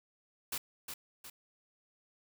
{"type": "noise with echo", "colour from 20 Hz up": "white", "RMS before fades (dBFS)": -37, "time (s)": [0.52, 0.58], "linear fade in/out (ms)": 5, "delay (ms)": 360, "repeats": 2, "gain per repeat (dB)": -6, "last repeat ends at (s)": 1.3, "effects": []}